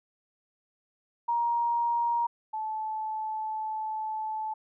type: tone pair in turn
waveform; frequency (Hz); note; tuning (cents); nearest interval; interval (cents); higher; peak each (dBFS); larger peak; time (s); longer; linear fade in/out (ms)
sine; 942 / 869.4; A#5 / A5; +18 / -21; minor second; 139; first; -24 / -30; first; 1.28-2.27 / 2.53-4.54; second; 10
effects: none